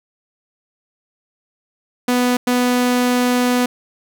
sawtooth tone bursts at uneven times, 247.3 Hz, B3, 3 cents sharp, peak -10 dBFS, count 2, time 2.08-2.37 / 2.47-3.66 s, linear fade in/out 5 ms, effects none

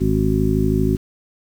harmonic tone, 52.7 Hz, G#1, 26 cents sharp, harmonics 1 / 2 / 3 / 4 / 5 / 7, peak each -22 / -22 / -22 / -22 / -22 / -22 dBFS, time 0-0.97 s, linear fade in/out 20 ms, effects 7-bit

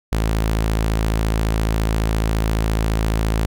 sawtooth tone, 54.5 Hz, A1, 16 cents flat, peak -13 dBFS, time 0.12-3.46 s, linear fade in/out 5 ms, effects none

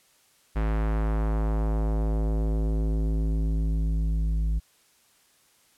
square tone with low-pass filter sweep, 53.8 Hz, A1, 38 cents flat, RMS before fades -25 dBFS, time 0.55-4.6 s, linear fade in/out 20 ms, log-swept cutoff 2000 to 120 Hz, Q 1, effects white hiss -62 dBFS RMS until 5.77 s + low-pass 12000 Hz 12 dB/octave

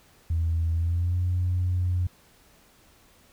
sine tone with pitch glide, 82.41 to 89.87 Hz, E2 to F#2, 0 to -50 cents, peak -21 dBFS, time 0.3-2.07 s, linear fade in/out 5 ms, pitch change +150 cents, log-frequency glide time 0.74-1.21 s, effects tanh soft clip ceiling -18 dBFS + pink hiss -58 dBFS RMS until 3.32 s

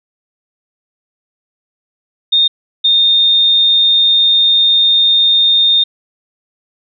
sine tone pair in turn, 3669 / 3654 Hz, A#7 / A#7, -28 / -35 cents, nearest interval unison, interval 7 cents, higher first, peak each -7 dBFS, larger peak neither, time 2.32-2.48 / 2.84-5.84 s, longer second, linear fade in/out 10 ms, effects none

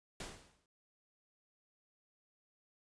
pink noise with exponential decay, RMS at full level -42 dBFS, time 0.2-0.66 s, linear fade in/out 2 ms, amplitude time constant 100 ms, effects resampled to 22050 Hz

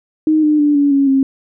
sine tone with pitch steps, 311.1 / 302.2 / 293.6 / 285.3 / 277.2 / 269.3 Hz, D#4 / D4 / D4 / C#4 / C#4 / C#4, 0 / +50 / 0 / +50 / 0 / -50 cents, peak -9 dBFS, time 0.27-1.23 s, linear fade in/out 2 ms, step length 160 ms, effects none

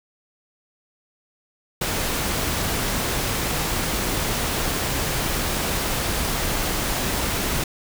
pink noise, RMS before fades -24 dBFS, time 1.81-7.64 s, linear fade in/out 5 ms, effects none

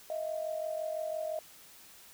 sine tone pair together, 629.1 / 675 Hz, D#5 / E5, +19 / +41 cents, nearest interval minor second, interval 122 cents, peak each -34 / -39 dBFS, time 0.1-1.39 s, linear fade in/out 2 ms, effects white hiss -55 dBFS RMS until 2.13 s

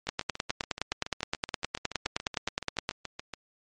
two click trains, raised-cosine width 0.2 ms, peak -19 / -10 dBFS, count 24 / 28, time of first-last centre 0.07-3.337 / 0.09-2.891 s, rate 7.04 / 9.64 Hz, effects MP3 48 kbps

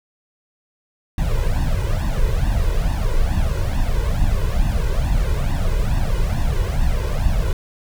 brown noise with flanger, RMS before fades -18 dBFS, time 1.18-7.53 s, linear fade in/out 2 ms, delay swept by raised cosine 1.1 to 2.05 ms, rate 2.3 Hz, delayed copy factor +1, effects none

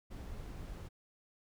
brown noise, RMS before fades -45 dBFS, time 0.1-0.89 s, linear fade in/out 20 ms, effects none

